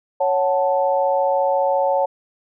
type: chord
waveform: sine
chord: F# minor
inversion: second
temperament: equal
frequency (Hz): 554.4 / 740 / 880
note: C#5 / F#5 / A5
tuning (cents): 0 / 0 / 0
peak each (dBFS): -18 / -22 / -21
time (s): 0.2-2.06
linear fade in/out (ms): 10
effects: none